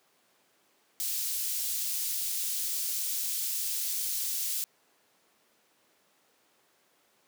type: high-pass noise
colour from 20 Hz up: white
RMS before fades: -32 dBFS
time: 1-4.64 s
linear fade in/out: 0 ms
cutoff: 4400 Hz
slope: 12 dB/octave
effects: pink hiss -67 dBFS RMS until 7.27 s + high-pass 300 Hz 12 dB/octave